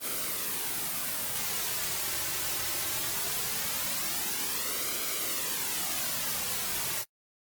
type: noise with flanger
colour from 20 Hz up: white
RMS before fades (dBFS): -32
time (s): 0-7.05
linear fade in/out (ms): 50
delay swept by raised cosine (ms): 1.1 to 4.3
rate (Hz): 0.2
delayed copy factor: -0.55
effects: noise-tail reverb RT60 0.1 s tail -24 dB re dry + Opus 24 kbps